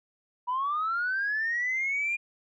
sine linear sweep, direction up, 967 to 2426 Hz, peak -25 dBFS, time 0.47-2.17 s, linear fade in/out 20 ms, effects tanh soft clip ceiling -22 dBFS

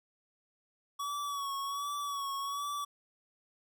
square tone with vibrato, 1129 Hz, C#6, 31 cents sharp, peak -35 dBFS, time 0.99-2.85 s, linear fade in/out 10 ms, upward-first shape sine, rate 1.3 Hz, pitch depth 44 cents each way, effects none

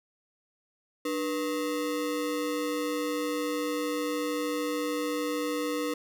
square ring-modulated tone, 392.3 Hz, G4, 1 cent sharp, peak -26 dBFS, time 1.05-5.94 s, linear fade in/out 5 ms, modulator 93.4 Hz, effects none

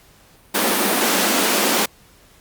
pink high-pass noise, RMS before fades -18 dBFS, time 0.54-1.86 s, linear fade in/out 10 ms, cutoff 190 Hz, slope 96 dB/octave, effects pink hiss -51 dBFS RMS until 2.4 s + Opus 48 kbps

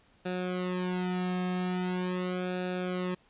sawtooth tone with flanger, 181.8 Hz, F#3, 30 cents flat, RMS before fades -32 dBFS, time 0.25-3.15 s, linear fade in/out 10 ms, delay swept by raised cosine 0.96 to 2.06 ms, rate 0.42 Hz, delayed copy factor -0.9, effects pink hiss -64 dBFS RMS until 3.29 s + resampled to 8000 Hz

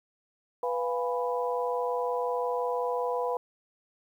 harmonic tone with a mistuned harmonic, 164.81 Hz, E3, in tune, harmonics 3 / 4 / 5 / 6, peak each -29 / -35 / -37 / -33 dBFS, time 0.63-3.37 s, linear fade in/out 2 ms, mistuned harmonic 4, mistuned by +100 cents, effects 10-bit

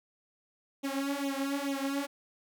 sawtooth tone with flanger, 277.2 Hz, C#4, in tune, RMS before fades -33 dBFS, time 0.83-2.07 s, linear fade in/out 20 ms, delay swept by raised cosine 0.3 to 4.4 ms, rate 2.3 Hz, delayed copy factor +1, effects none

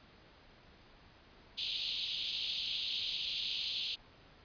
white band-pass noise, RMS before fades -38 dBFS, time 1.57-3.96 s, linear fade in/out 20 ms, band 2900 to 4300 Hz, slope 48 dB/octave, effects pink hiss -60 dBFS RMS until 4.44 s + resampled to 11025 Hz

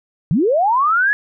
sine linear sweep, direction up, 130.81 to 1717 Hz, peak -12 dBFS, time 0.31-1.13 s, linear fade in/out 0 ms, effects none

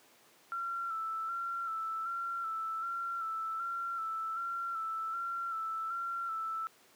sine tone with vibrato, 1345 Hz, E6, 34 cents sharp, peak -34 dBFS, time 0.52-6.67 s, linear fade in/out 0 ms, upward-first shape square, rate 1.3 Hz, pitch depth 31 cents each way, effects pink hiss -62 dBFS RMS until 6.95 s + high-pass 300 Hz 12 dB/octave

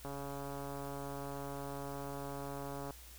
click train, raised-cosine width 1 ms, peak -30 dBFS, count 401, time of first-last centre 0.05-2.907 s, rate 140 Hz, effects added 60 Hz sine -54 dBFS peak until 3.18 s + white hiss -56 dBFS RMS until 3.18 s

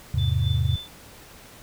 sine chord, E augmented, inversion none, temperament equal, 82.41 / 103.83 / 130.81 Hz, E2 / G#2 / B#2, 0 / 0 / 0 cents, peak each -24 dBFS, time 0.14-0.76 s, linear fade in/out 5 ms
sine tone with tremolo, 3520 Hz, A7, in tune, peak -32 dBFS, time 0.18-0.88 s, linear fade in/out 5 ms, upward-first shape sine, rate 3.9 Hz, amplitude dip 80%
effects pink hiss -47 dBFS RMS until 1.62 s

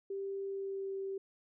sine tone with pitch glide, 392.6 to 388.5 Hz, G4 to G4, +3 to -16 cents, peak -36 dBFS, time 0.1-1.18 s, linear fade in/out 5 ms, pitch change -19 cents, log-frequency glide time 0.45-0.95 s, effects none

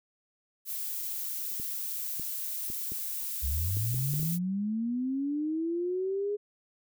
violet noise, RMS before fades -35 dBFS, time 0.65-4.39 s, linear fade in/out 50 ms
clicks, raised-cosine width 3 ms, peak -29 dBFS, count 9, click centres 1.599 / 2.197 / 2.701 / 2.92 / 3.77 / 3.944 / 4.138 / 4.196 / 4.23 s
sine linear sweep, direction up, 59.5 to 417.2 Hz, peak -28 dBFS, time 3.42-6.37 s, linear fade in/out 20 ms
effects none

